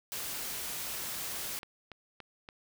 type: noise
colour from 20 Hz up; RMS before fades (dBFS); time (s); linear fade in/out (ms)
white; -38; 0.12-1.59; 0
type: click train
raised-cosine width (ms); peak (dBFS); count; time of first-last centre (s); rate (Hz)
0.3; -29; 6; 1.06-2.489; 3.5
effects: none